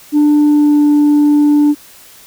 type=tone with pitch glide; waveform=sine; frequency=296.2 to 294.2 Hz; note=D4 to D4; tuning=+15 to +3 cents; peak=-4 dBFS; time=0.12-1.75 s; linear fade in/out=50 ms; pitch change=-12 cents; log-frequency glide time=0.46-0.81 s; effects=tanh soft clip ceiling -5 dBFS + white hiss -40 dBFS RMS until 2.26 s